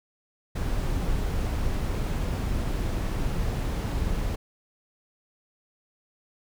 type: noise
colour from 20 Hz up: brown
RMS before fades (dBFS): -27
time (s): 0.55-4.36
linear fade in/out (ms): 10
effects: none